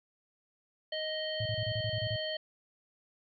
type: harmonic tone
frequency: 624 Hz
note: D#5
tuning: 5 cents sharp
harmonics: 1 / 3 / 5 / 7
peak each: -36 / -42 / -38 / -42 dBFS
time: 0.92-2.37 s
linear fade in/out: 5 ms
type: tone bursts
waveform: sine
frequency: 110 Hz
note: A2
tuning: in tune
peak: -32 dBFS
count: 9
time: 1.4-2.162 s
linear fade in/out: 5 ms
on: 58 ms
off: 30 ms
effects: none